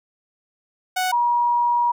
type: tone pair in turn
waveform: sawtooth / sine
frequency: 740 / 957.3 Hz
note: F#5 / A#5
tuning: 0 / +46 cents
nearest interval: major third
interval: 446 cents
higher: second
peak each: -16 dBFS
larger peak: neither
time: 0.96-1.12 / 1.12-1.92 s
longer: second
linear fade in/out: 10 ms
effects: none